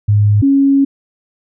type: tone pair in turn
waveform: sine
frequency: 103.83 / 275.9 Hz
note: G#2 / C#4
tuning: 0 / -8 cents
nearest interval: octave + perfect fourth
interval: 1692 cents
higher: second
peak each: -7 dBFS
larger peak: neither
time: 0.08-0.42 / 0.42-0.85 s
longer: second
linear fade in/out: 10 ms
effects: none